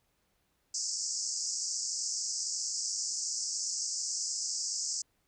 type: band-pass noise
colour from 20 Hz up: pink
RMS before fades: -35 dBFS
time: 0.74-5.02 s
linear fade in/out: 5 ms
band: 4900 to 7900 Hz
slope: 96 dB/octave
effects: pink hiss -75 dBFS RMS until 5.27 s